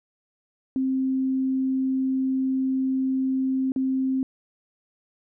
sine tone with dropouts, 263.3 Hz, C4, 11 cents sharp, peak -21 dBFS, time 0.76-4.23 s, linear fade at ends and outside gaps 1 ms, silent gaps 3.72-3.761 s, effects none

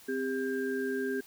sine tone cluster, 261.3 / 400.2 / 1595 Hz, C4 / G4 / G6, -2 / +36 / +30 cents, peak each -34 / -32 / -38 dBFS, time 0.08-1.21 s, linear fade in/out 10 ms, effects white hiss -55 dBFS RMS until 1.26 s

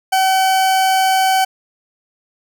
40% pulse tone, 761 Hz, F#5, 48 cents sharp, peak -11 dBFS, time 0.12-1.45 s, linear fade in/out 10 ms, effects none

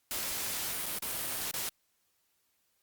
white noise with dropouts, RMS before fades -35 dBFS, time 0.11-1.69 s, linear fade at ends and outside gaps 1 ms, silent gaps 0.859-0.863 / 0.987-1.023 / 1.512-1.539 s, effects white hiss -75 dBFS RMS until 2.82 s + Opus 48 kbps

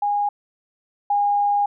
sine tone pair in turn, 820 / 815.9 Hz, G#5 / G#5, -22 / -31 cents, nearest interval unison, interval 9 cents, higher first, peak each -18 / -16 dBFS, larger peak second, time 0.02-0.29 / 1.1-1.66 s, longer second, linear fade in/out 5 ms, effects none

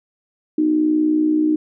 sine tone with amplitude modulation, 307.3 Hz, D#4, 21 cents flat, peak -11 dBFS, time 0.58-1.56 s, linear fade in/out 5 ms, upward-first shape sine, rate 60.4 Hz, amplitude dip 60%, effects none

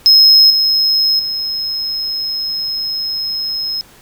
triangle tone with level steps, 5150 Hz, E8, 41 cents flat, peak -3 / -9 / -16 dBFS, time 0.06-3.81 s, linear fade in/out 0 ms, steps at 0.5 / 1.19 s, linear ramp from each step 5 ms, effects pink hiss -44 dBFS RMS until 4.01 s

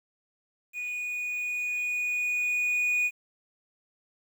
triangle tone with level ramp, 2464 Hz, D#7, 17 cents flat, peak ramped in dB -30 to -21 dBFS, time 0.73-3.11 s, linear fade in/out 50 ms, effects 9-bit

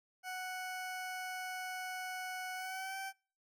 20% pulse tone with pitch glide, 740 to 773.2 Hz, F#5 to G5, 0 to -24 cents, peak -35 dBFS, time 0.23-3.13 s, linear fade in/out 50 ms, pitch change +76 cents, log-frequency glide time 2.55-2.97 s, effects noise-tail reverb RT60 0.4 s tail -24 dB re dry

